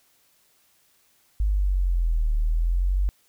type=linear two-way sweep; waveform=sine; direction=down then up; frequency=52 to 37.39 to 49.05 Hz; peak=-19 dBFS; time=1.4-3.09 s; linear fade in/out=0 ms; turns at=2.34 s; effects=white hiss -63 dBFS RMS until 3.28 s